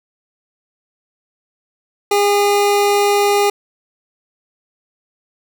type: tone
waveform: 25% pulse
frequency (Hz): 407.2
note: G#4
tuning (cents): -34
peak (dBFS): -8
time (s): 2.11-3.5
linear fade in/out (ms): 5
effects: none